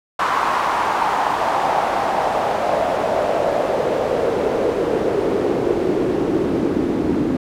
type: noise with band-pass filter sweep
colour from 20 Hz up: pink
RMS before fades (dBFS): -19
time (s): 0.19-7.37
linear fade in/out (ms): 5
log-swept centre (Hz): 1100 to 280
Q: 3.1
effects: none